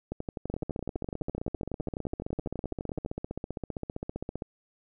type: two click trains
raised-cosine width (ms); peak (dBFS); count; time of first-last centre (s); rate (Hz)
2; -20 / -20; 61 / 36; 0.5-4.422 / 0.12-3.061; 15.3 / 11.9
effects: none